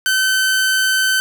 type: tone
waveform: sawtooth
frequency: 1532 Hz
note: G6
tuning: 40 cents flat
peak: -10 dBFS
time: 0.06-1.2 s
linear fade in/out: 0 ms
effects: none